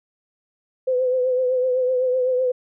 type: tone with vibrato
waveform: sine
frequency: 508 Hz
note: B4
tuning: 49 cents sharp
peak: -17 dBFS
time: 0.87-2.52 s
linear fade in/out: 10 ms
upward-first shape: triangle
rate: 7.9 Hz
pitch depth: 49 cents each way
effects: none